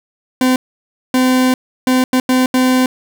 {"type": "tone bursts at uneven times", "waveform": "40% pulse", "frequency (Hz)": 256, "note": "C4", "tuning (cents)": -38, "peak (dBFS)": -9, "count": 6, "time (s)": [[0.41, 0.56], [1.14, 1.54], [1.87, 2.04], [2.13, 2.2], [2.29, 2.46], [2.54, 2.86]], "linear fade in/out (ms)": 2, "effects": []}